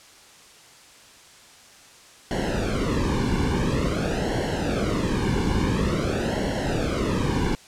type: noise with flanger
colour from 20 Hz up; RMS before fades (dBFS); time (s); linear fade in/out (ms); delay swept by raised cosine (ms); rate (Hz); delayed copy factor
brown; -24; 2.31-7.55; 0; 0.81 to 1.58; 0.48; -0.9
effects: white hiss -49 dBFS RMS until 7.67 s + low-pass 8000 Hz 12 dB/octave